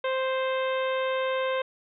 harmonic tone, 523.3 Hz, C5, in tune, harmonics 1 / 2 / 3 / 4 / 5 / 6 / 7, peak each -26 / -32 / -36 / -38 / -40 / -42 / -43 dBFS, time 0.04-1.62 s, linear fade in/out 5 ms, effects none

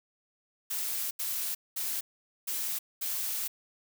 blue noise bursts at uneven times, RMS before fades -33 dBFS, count 5, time 0.7-1.11 / 1.19-1.55 / 1.76-2.01 / 2.47-2.79 / 3.01-3.48 s, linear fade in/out 10 ms, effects none

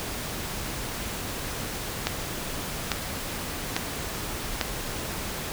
click train, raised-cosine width 0.2 ms, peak -6 dBFS, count 4, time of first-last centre 2.07-4.612 s, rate 1.18 Hz, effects pink hiss -33 dBFS RMS until 5.52 s

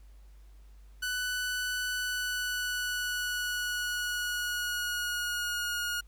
sawtooth tone with pitch glide, 1491 to 1436.1 Hz, F#6 to F6, +13 to +48 cents, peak -27 dBFS, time 1.02-6.01 s, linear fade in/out 10 ms, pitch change -65 cents, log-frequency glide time 1.96-5.76 s, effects added 50 Hz sine -50 dBFS peak until 6.07 s + pink hiss -68 dBFS RMS until 6.07 s

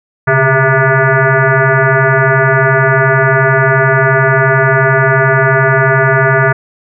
sine tone with frequency modulation, 659.3 Hz, E5, in tune, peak -6 dBFS, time 0.27-6.53 s, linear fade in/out 10 ms, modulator 266 Hz, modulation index 4.3, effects none

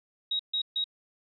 sine tone bursts, 3801 Hz, A#7, 33 cents sharp, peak -26 dBFS, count 3, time 0.31-0.842 s, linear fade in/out 5 ms, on 84 ms, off 140 ms, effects none

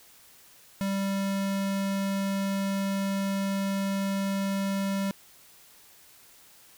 square tone, 196 Hz, G3, in tune, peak -27 dBFS, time 0.81-5.11 s, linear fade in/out 0 ms, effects white hiss -55 dBFS RMS until 6.77 s

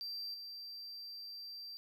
triangle tone with level steps, 4699 Hz, D8, in tune, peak -39 / -44 dBFS, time 0.01-1.77 s, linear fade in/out 0 ms, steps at 0.34 s, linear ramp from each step 2 ms, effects none

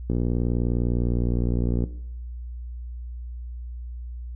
click train, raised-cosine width 3 ms, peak -12 dBFS, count 105, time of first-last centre 0.1-1.839 s, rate 59.8 Hz, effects noise-tail reverb RT60 0.7 s tail -17 dB re dry + added 60 Hz sine -32 dBFS peak until 4.35 s

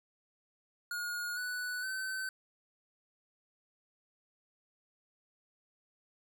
square tone with pitch steps, 1437 / 1483 / 1531 Hz, F6 / F#6 / G6, +49 / +4 / -41 cents, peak -36 dBFS, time 0.91-2.29 s, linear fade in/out 2 ms, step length 460 ms, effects none

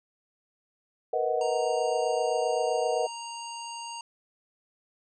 sine chord, B major seventh, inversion third, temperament equal with one note detuned, 466.2 / 493.9 / 630.2 / 740 Hz, A#4 / B4 / D#5 / F#5, 0 / 0 / +22 / 0 cents, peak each -30 dBFS, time 1.13-3.07 s, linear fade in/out 5 ms
harmonic tone, 932.3 Hz, A#5, in tune, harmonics 1 / 3 / 5 / 7 / 9, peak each -38 / -43 / -45 / -46 / -48 dBFS, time 1.41-4.01 s, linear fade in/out 2 ms
effects none

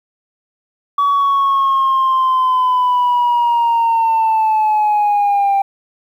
sine linear sweep, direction down, 1138 to 787 Hz, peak -9 dBFS, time 0.98-5.62 s, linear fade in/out 5 ms, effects tanh soft clip ceiling -9 dBFS + 8-bit

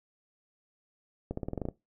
accelerating click train, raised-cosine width 2 ms, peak -20 dBFS, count 9, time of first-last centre 1.31-1.687 s, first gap 64 ms, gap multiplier 0.91, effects noise-tail reverb RT60 0.2 s tail -19 dB re dry

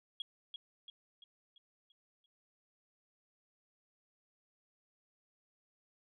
sine tone with echo, 3295 Hz, G#7, 14 cents flat, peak -36 dBFS, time 0.2-0.22 s, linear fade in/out 2 ms, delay 340 ms, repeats 6, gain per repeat -6 dB, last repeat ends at 2.26 s, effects tanh soft clip ceiling -32 dBFS

